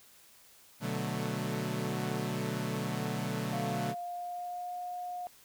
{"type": "chord", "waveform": "sawtooth", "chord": "B minor seventh", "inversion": "none", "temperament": "equal with one note detuned", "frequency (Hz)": [123.47, 147.77, 185, 220], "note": ["B2", "D3", "F#3", "A3"], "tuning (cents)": [0, 11, 0, 0], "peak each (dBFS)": -34, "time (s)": [0.8, 3.95], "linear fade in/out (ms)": 50}
{"type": "tone with pitch glide", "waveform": "sine", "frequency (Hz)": [697, 716.2], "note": ["F5", "F5"], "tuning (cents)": [-4, 43], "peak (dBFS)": -36, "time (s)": [3.53, 5.27], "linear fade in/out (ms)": 0, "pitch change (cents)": 47, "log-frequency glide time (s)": [3.68, 4.74]}
{"effects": ["white hiss -59 dBFS RMS until 5.44 s"]}